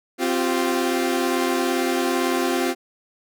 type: chord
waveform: sawtooth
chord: C suspended fourth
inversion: none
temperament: equal with one note detuned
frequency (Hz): 261.6 / 349.2 / 387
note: C4 / F4 / G4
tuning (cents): 0 / 0 / -22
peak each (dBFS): -20 / -19 / -23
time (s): 0.18-2.75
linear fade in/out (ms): 50
effects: none